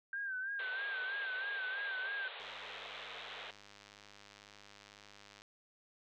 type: tone with vibrato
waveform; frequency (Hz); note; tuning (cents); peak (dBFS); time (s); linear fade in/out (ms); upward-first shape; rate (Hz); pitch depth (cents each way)
sine; 1568; G6; 0; -37; 0.13-2.28; 2; sine; 3.1; 74
type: band-pass noise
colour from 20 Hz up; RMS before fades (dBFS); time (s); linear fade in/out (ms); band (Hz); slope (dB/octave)
white; -48; 0.59-3.51; 5; 400 to 3900; 96
type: click train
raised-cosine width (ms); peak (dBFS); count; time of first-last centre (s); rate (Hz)
0.2; -38; 309; 2.4-5.42; 102
effects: none